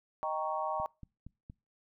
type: chord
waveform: sine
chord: Eb dominant seventh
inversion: none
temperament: equal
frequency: 622.3 / 784 / 932.3 / 1108.7 Hz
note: Eb5 / G5 / Bb5 / Db6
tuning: 0 / 0 / 0 / 0 cents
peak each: -37 dBFS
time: 0.23-0.86 s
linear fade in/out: 0 ms
type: click train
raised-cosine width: 5 ms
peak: -34 dBFS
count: 4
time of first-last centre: 0.8-1.499 s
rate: 4.29 Hz
effects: noise-tail reverb RT60 0.3 s tail -25 dB re dry